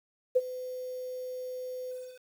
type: tone with ADSR envelope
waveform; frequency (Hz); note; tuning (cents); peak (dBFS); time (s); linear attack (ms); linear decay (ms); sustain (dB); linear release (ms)
sine; 506; B4; +42; -18; 0.35-2.21; 15; 39; -17; 300
effects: 9-bit